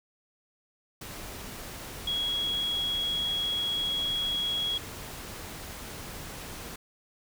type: tone in noise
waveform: sine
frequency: 3322 Hz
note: G#7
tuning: in tune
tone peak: -27 dBFS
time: 2.07-4.78 s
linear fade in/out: 5 ms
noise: pink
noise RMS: -41 dBFS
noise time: 1.01-6.76 s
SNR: +11 dB
effects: none